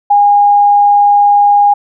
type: tone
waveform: sine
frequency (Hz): 817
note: G#5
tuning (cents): -29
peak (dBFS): -4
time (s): 0.1-1.74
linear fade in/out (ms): 10
effects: none